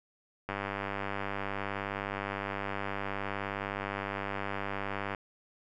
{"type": "click train", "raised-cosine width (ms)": 0.5, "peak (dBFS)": -19, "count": 464, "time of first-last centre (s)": [0.49, 5.148], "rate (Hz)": 99.4, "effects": []}